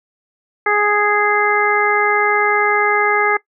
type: harmonic tone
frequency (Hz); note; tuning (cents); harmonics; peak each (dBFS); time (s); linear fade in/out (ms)
415.3; G#4; 0; 1 / 2 / 3 / 4 / 5; -19 / -19 / -19 / -19 / -19; 0.66-3.37; 5
effects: noise-tail reverb RT60 0.1 s tail -19 dB re dry